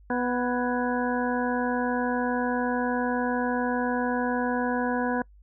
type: harmonic tone with a mistuned harmonic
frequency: 246.9 Hz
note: B3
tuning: in tune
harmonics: 1 / 2 / 3 / 4 / 6 / 7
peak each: -27 / -30 / -32 / -33 / -35 / -35 dBFS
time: 0.1-5.22 s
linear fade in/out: 2 ms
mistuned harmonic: 7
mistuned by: -62 cents
effects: noise-tail reverb RT60 0.1 s tail -24 dB re dry + added 50 Hz sine -50 dBFS peak until 5.42 s